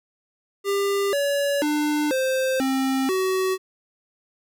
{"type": "tone with pitch steps", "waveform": "square", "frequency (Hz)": [399, 567, 298.8, 523, 265.8, 376.3], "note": ["G4", "C#5", "D4", "C5", "C4", "F#4"], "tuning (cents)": [31, 39, 30, -1, 27, 29], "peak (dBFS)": -21, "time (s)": [0.64, 3.58], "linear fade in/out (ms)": 50, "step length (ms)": 490, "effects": []}